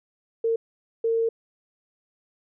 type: tone bursts at uneven times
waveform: sine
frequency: 455.7 Hz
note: A#4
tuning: 39 cents flat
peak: -20 dBFS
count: 2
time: 0.44-0.56 / 1.04-1.29 s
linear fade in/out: 5 ms
effects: none